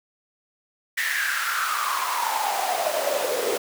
pink noise with high-pass filter sweep, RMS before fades -25 dBFS, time 0.97-3.58 s, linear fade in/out 10 ms, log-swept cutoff 1900 to 440 Hz, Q 7.4, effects none

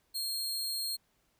sawtooth tone, 4238 Hz, C8, 21 cents sharp, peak -30 dBFS, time 0.14-0.97 s, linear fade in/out 20 ms, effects pink hiss -73 dBFS RMS until 1.39 s

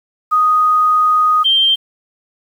sine tone pair in turn, 1244.5 / 3154 Hz, D#6 / G7, 0 / +10 cents, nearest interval octave + major third, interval 1610 cents, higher second, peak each -9 dBFS, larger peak neither, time 0.31-1.44 / 1.44-1.76 s, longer first, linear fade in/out 20 ms, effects 7-bit

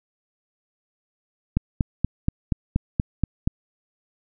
click train, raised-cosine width 5 ms, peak -7 dBFS, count 9, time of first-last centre 1.57-3.475 s, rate 4.2 Hz, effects none

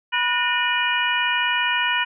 harmonic tone with a mistuned harmonic, 487.4 Hz, B4, 23 cents flat, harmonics 2 / 3 / 4 / 5 / 6, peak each -25 / -25 / -25 / -25 / -25 dBFS, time 0.12-2.05 s, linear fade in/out 20 ms, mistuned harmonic 4, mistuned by -110 cents, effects none

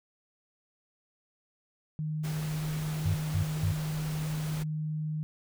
sine tone, 154.3 Hz, D#3, 14 cents flat, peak -30 dBFS, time 1.99-5.23 s, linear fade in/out 0 ms
pink noise, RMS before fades -42 dBFS, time 2.23-4.64 s, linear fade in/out 20 ms
sine tone bursts, 96.3 Hz, G2, 30 cents flat, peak -25 dBFS, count 3, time 3.05-3.724 s, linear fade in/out 10 ms, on 98 ms, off 190 ms
effects none

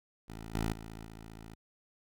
10% pulse tone with level steps, 55 Hz, A1, in tune, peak -35 / -23 / -36 / -39 dBFS, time 0.28-1.55 s, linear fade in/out 10 ms, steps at 0.54 / 0.72 / 1.05 s, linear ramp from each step 10 ms, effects none

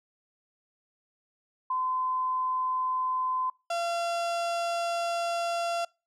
sine / 35% pulse tone pair in turn, 1025 / 684.1 Hz, C6 / F5, -36 / -36 cents, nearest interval perfect fifth, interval 700 cents, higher first, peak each -26 dBFS, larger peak neither, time 1.7-3.5 / 3.7-5.85 s, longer second, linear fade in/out 5 ms, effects noise-tail reverb RT60 0.3 s tail -26 dB re dry + low-pass 8000 Hz 12 dB/octave

